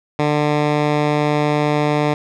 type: tone with low-pass filter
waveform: 10% pulse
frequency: 148.8 Hz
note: D3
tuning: 23 cents sharp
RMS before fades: -17 dBFS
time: 0.19-2.14 s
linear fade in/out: 2 ms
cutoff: 4000 Hz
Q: 0.52
effects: none